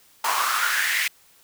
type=noise with high-pass filter sweep; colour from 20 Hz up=pink; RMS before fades=-23 dBFS; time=0.24-1.08 s; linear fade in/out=5 ms; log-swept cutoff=940 to 2200 Hz; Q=5.1; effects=white hiss -56 dBFS RMS until 1.43 s